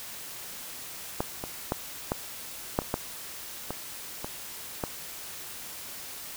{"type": "clicks", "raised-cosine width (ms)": 1, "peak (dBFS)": [-12, -19, -12, -12, -9, -26, -12, -17, -19, -14], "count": 10, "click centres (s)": [1.205, 1.439, 1.721, 2.119, 2.789, 2.819, 2.941, 3.706, 4.245, 4.838], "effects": ["white hiss -41 dBFS RMS until 6.36 s"]}